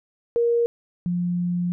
sine tone pair in turn, 470.3 / 176.16 Hz, A#4 / F3, +15 / +15 cents, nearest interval octave + perfect fourth, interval 1700 cents, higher first, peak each -17 / -21 dBFS, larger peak first, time 0.36-0.66 / 1.06-1.72 s, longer second, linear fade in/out 0 ms, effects none

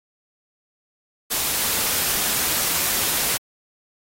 white noise, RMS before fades -22 dBFS, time 1.3-3.38 s, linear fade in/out 20 ms, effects AAC 48 kbps

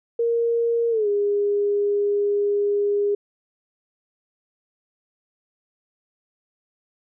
sine tone with pitch glide, 466.2 to 408.2 Hz, A#4 to G#4, 0 to -30 cents, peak -18 dBFS, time 0.19-3.15 s, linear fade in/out 5 ms, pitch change -230 cents, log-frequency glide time 0.9-1.08 s, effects none

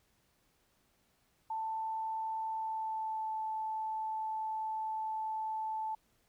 sine tone with pitch glide, 885 to 875.3 Hz, A5 to A5, +10 to -9 cents, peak -34 dBFS, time 1.5-5.95 s, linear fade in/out 5 ms, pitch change -19 cents, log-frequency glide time 2.51-3.31 s, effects pink hiss -73 dBFS RMS until 6.28 s

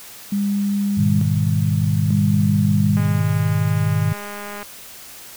sine tone with tremolo, 201.4 Hz, G3, 47 cents sharp, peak -17 dBFS, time 0.32-3.2 s, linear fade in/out 5 ms, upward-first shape square, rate 0.56 Hz, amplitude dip 60%
sine chord, G# minor, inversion none, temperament equal, 103.83 / 123.47 / 155.56 Hz, G#2 / B2 / D#3, 0 / 0 / 0 cents, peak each -19 / -24 / -19 dBFS, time 0.97-4.13 s, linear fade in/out 10 ms
click train, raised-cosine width 0.5 ms, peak -18 dBFS, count 341, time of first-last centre 2.97-4.629 s, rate 205 Hz
effects white hiss -39 dBFS RMS until 5.36 s

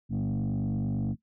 sine tone with frequency modulation, 170 Hz, F3, 46 cents flat, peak -24 dBFS, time 0.09-1.16 s, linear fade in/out 50 ms, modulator 49 Hz, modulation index 1.7, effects noise-tail reverb RT60 0.1 s tail -17 dB re dry + tanh soft clip ceiling -26 dBFS

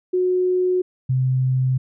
sine tone pair in turn, 365.4 / 129.51 Hz, F#4 / C3, -22 / -17 cents, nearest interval octave + tritone, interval 1795 cents, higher first, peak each -16 / -16 dBFS, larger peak neither, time 0.13-0.82 / 1.09-1.78 s, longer neither, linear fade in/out 10 ms, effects none

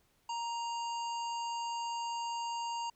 harmonic tone, 935 Hz, A#5, 5 cents sharp, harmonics 1 / 3 / 5 / 7 / 8, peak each -35 / -45 / -49 / -52 / -53 dBFS, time 0.29-2.9 s, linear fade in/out 5 ms, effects pink hiss -72 dBFS RMS until 2.95 s

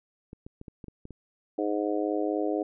clicks, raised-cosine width 3 ms, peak -29 dBFS, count 8, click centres 0.331 / 0.465 / 0.614 / 0.682 / 0.842 / 0.883 / 1.054 / 1.107 s
harmonic tone, 104 Hz, G#2, 3 cents sharp, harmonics 3 / 4 / 5 / 6 / 7, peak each -29 / -31 / -33 / -35 / -36 dBFS, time 1.58-2.63 s, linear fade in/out 5 ms
effects none

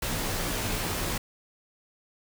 pink noise with comb filter, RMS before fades -30 dBFS, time 0.02-1.18 s, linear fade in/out 5 ms, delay 15 ms, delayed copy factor -0.6, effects none

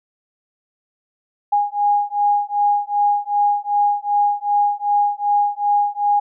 sine beating tone pair, 820 / 822.6 Hz, G#5 / G#5, -22 / -17 cents, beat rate 2.6 Hz, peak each -18 dBFS, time 1.52-6.2 s, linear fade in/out 10 ms, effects none

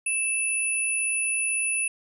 sine tone pair together, 2634 / 9958 Hz, E7 / D#9, -2 / 0 cents, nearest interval octave + major seventh, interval 2302 cents, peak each -26 dBFS, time 0.06-1.88 s, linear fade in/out 5 ms, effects none

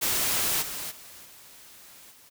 white noise with level steps, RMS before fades -26 / -35 / -47 / -50 / -54 dBFS, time 0.01-2.3 s, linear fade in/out 20 ms, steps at 0.61 / 0.9 / 1.24 / 2.1 s, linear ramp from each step 20 ms, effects none

